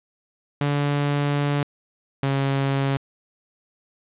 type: tone pair in turn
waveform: sawtooth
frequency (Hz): 144 / 137.26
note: D3 / C#3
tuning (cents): -34 / -17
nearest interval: minor second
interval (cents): 83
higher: first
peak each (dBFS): -16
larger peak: neither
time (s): 0.61-1.63 / 2.23-2.97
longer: first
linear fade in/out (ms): 2
effects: resampled to 8000 Hz + 8-bit